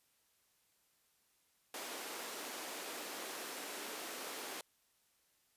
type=high-pass noise; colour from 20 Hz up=pink; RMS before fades=-45 dBFS; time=1.74-4.61 s; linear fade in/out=2 ms; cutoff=300 Hz; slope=24 dB/octave; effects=white hiss -75 dBFS RMS until 5.56 s + resampled to 32000 Hz